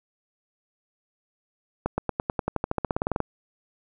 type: accelerating click train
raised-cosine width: 1 ms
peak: -10 dBFS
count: 19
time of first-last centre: 1.86-3.203 s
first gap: 120 ms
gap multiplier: 0.94
effects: none